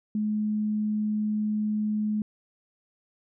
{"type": "tone", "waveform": "sine", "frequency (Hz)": 212.4, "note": "G#3", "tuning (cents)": 39, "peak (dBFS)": -24, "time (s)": [0.15, 2.22], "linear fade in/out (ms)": 2, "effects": []}